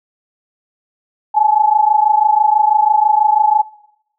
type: tone pair together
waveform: sine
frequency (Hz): 839 / 865.1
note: G#5 / A5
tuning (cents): +17 / -30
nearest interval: minor second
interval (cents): 53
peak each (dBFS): -12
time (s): 1.34-3.63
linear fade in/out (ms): 20
effects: noise-tail reverb RT60 0.7 s tail -18 dB re dry